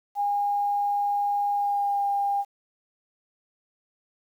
sine tone with pitch glide, 814 to 803.7 Hz, G#5 to G5, -35 to +43 cents, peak -22 dBFS, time 0.15-2.45 s, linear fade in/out 50 ms, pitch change -22 cents, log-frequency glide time 1.53-2.06 s, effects 9-bit

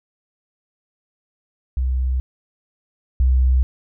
sine tone pair in turn, 64 / 64 Hz, C2 / C2, -38 / -38 cents, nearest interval unison, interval 0 cents, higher neither, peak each -17 / -12 dBFS, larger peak second, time 1.77-2.2 / 3.2-3.63 s, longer neither, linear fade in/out 0 ms, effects none

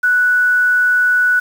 sine tone with quantisation, 1480 Hz, F#6, in tune, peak -10 dBFS, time 0.03-1.4 s, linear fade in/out 10 ms, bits 6, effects none

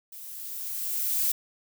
violet noise with level ramp, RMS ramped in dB -43 to -24 dBFS, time 0.12-1.32 s, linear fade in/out 5 ms, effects none

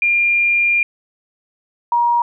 sine tone pair in turn, 2400 / 949.7 Hz, D7 / A#5, +37 / +32 cents, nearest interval octave + major third, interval 1605 cents, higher first, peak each -12 / -12 dBFS, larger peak neither, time 0.02-0.83 / 1.92-2.22 s, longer first, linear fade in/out 2 ms, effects none

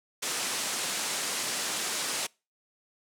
white low-pass noise, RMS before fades -32 dBFS, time 0.22-2.27 s, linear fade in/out 10 ms, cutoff 9400 Hz, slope 24 dB/octave, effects noise-tail reverb RT60 0.3 s tail -26 dB re dry + high-pass 200 Hz 12 dB/octave

